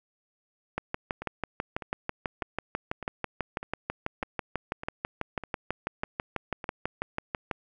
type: two click trains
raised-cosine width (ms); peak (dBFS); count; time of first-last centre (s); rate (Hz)
0.5; -14 / -22; 42 / 10; 0.78-7.512 / 1.22-6.642; 6.09 / 1.66
effects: none